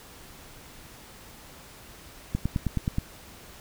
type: click train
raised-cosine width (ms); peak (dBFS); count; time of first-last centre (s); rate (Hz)
5; -13; 7; 2.35-2.984; 9.46
effects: pink hiss -48 dBFS RMS until 3.6 s